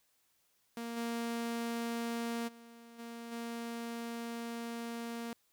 sawtooth tone with level steps, 233.1 Hz, A#3, in tune, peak -35 / -31 / -49 / -40 / -35 dBFS, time 0.77-5.33 s, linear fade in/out 2 ms, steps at 0.96 / 2.47 / 2.98 / 3.31 s, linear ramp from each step 20 ms, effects white hiss -74 dBFS RMS until 5.52 s

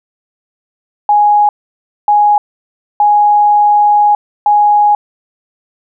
sine tone bursts at uneven times, 830.6 Hz, G#5, in tune, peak -5 dBFS, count 4, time 1.09-1.49 / 2.08-2.38 / 3-4.15 / 4.46-4.95 s, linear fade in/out 2 ms, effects none

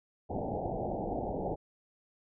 white low-pass noise, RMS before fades -35 dBFS, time 0.29-1.56 s, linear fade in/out 20 ms, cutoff 830 Hz, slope 96 dB/octave, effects none

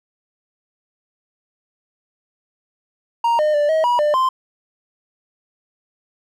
triangle tone with pitch steps, 934 / 608 / 588 / 635 / 968 / 596 / 1041 Hz, A#5 / D#5 / D5 / D#5 / B5 / D5 / C6, +3 / -40 / +2 / +35 / -35 / +25 / -9 cents, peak -12 dBFS, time 3.24-4.29 s, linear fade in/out 5 ms, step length 150 ms, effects none

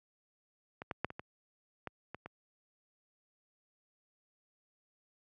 clicks, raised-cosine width 0.5 ms, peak -27 / -21 / -16 / -28 / -26 / -24 / -27 / -29 dBFS, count 8, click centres 0.819 / 0.912 / 1.046 / 1.104 / 1.195 / 1.873 / 2.146 / 2.26 s, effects high-pass 80 Hz 12 dB/octave

